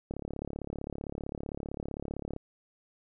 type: click train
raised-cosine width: 2 ms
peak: -23 dBFS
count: 81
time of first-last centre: 0.11-2.364 s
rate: 35.5 Hz
effects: none